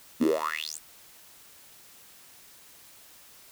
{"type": "tone with high-pass filter sweep", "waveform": "10% pulse", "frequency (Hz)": 77.7, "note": "D#2", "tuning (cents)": -2, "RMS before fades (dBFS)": -28, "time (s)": [0.2, 0.79], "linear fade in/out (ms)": 20, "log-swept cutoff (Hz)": [220, 9300], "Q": 9.9, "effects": ["white hiss -53 dBFS RMS until 3.51 s"]}